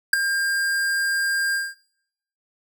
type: tone with ADSR envelope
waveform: square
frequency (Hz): 1603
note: G6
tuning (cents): +38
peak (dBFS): -9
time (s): 0.13-1.75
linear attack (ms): 5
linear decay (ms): 6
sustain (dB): -12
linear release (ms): 210
effects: noise-tail reverb RT60 0.8 s tail -21 dB re dry